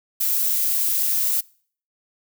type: noise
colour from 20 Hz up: violet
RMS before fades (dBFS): -21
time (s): 0.2-1.41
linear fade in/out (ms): 10
effects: noise-tail reverb RT60 0.5 s tail -24 dB re dry